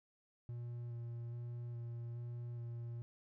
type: tone with vibrato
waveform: triangle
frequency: 118.8 Hz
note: A#2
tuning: 33 cents sharp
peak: -40 dBFS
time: 0.49-3.02 s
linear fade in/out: 0 ms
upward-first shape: square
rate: 1.2 Hz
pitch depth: 12 cents each way
effects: none